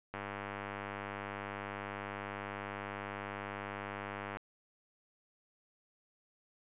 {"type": "click train", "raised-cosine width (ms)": 0.5, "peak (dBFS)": -25, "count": 424, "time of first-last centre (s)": [0.14, 4.37], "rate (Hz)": 100, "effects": ["resampled to 8000 Hz"]}